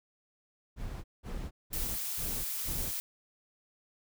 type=noise bursts; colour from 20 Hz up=brown; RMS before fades=-38 dBFS; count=5; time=0.76-2.92 s; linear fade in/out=50 ms; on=280 ms; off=190 ms
type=noise; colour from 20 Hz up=blue; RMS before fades=-36 dBFS; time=1.73-3 s; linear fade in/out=0 ms
effects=none